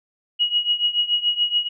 sine tone with tremolo, 2900 Hz, F#7, 35 cents flat, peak -14 dBFS, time 0.39-1.69 s, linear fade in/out 20 ms, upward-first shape triangle, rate 7 Hz, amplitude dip 90%, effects none

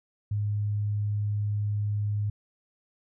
sine tone, 103.83 Hz, G#2, in tune, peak -25 dBFS, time 0.31-2.3 s, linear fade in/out 5 ms, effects none

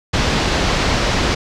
pink low-pass noise, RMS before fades -17 dBFS, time 0.13-1.35 s, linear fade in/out 10 ms, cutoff 5800 Hz, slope 24 dB/octave, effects none

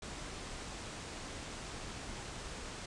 pink low-pass noise, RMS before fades -45 dBFS, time 0.02-2.86 s, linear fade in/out 5 ms, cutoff 9100 Hz, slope 48 dB/octave, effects resampled to 24000 Hz

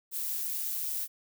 violet noise with amplitude modulation, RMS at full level -31 dBFS, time 0.11-1.08 s, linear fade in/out 50 ms, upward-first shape sine, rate 160 Hz, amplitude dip 55%, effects none

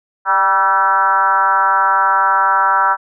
sine tone with frequency modulation, 1156 Hz, D6, 28 cents flat, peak -10 dBFS, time 0.25-2.97 s, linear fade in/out 50 ms, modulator 188 Hz, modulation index 1.9, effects none

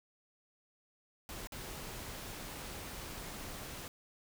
pink noise with dropouts, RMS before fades -45 dBFS, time 1.29-3.88 s, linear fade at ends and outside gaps 1 ms, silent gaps 1.472-1.521 s, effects none

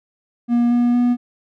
triangle tone with pitch steps, 238.5 / 241 / 243.5 Hz, A#3 / B3 / B3, +40 / -42 / -24 cents, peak -11 dBFS, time 0.48-1.17 s, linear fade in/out 50 ms, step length 230 ms, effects none

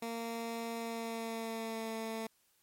15% pulse tone with pitch glide, 230.4 to 223.3 Hz, A#3 to A3, -20 to +26 cents, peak -31 dBFS, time 0.02-2.27 s, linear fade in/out 5 ms, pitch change -54 cents, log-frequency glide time 0.76-1.91 s, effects white hiss -72 dBFS RMS until 2.62 s + MP3 64 kbps

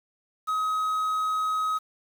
triangle tone with quantisation, 1268 Hz, D#6, 32 cents sharp, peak -22 dBFS, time 0.47-1.79 s, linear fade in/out 20 ms, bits 8, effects none

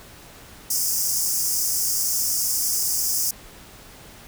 pink high-pass noise, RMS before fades -23 dBFS, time 0.7-3.31 s, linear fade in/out 5 ms, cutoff 5000 Hz, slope 96 dB/octave, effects pink hiss -45 dBFS RMS until 4.27 s

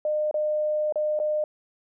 sine tone with dropouts, 607 Hz, D#5, 43 cents flat, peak -22 dBFS, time 0.05-1.44 s, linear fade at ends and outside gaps 2 ms, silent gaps 0.312-0.342 / 0.924-0.957 / 1.191-1.199 s, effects none

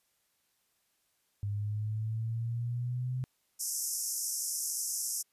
sine exponential sweep, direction up, 101.2 to 128.8 Hz, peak -31 dBFS, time 1.43-3.24 s, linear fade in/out 0 ms
pink band-pass noise, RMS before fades -35 dBFS, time 3.59-5.23 s, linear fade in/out 20 ms, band 5300 to 13000 Hz, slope 96 dB/octave
effects white hiss -75 dBFS RMS until 5.32 s + resampled to 32000 Hz

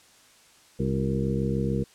harmonic tone with a mistuned harmonic, 66.8 Hz, C2, 36 cents sharp, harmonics 1 / 2 / 3 / 4 / 5 / 6 / 7, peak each -33 / -28 / -28 / -36 / -35 / -36 / -32 dBFS, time 0.79-1.84 s, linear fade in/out 10 ms, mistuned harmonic 6, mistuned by -63 cents, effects white hiss -56 dBFS RMS until 1.94 s + low-pass 9000 Hz 12 dB/octave

